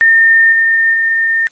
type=tone with level steps; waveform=sine; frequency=1816 Hz; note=A#6; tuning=46 cents flat; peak=-4 / -7 / -9 dBFS; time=0.01-1.47 s; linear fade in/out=0 ms; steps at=0.52 / 0.93 s; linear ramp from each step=10 ms; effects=white hiss -49 dBFS RMS until 1.51 s + MP3 32 kbps